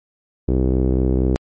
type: tone with low-pass filter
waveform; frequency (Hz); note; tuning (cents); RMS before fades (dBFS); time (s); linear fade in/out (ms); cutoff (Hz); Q
sawtooth; 64.3; C2; -30; -17; 0.48-1.36; 0; 380; 2.8
effects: MP3 32 kbps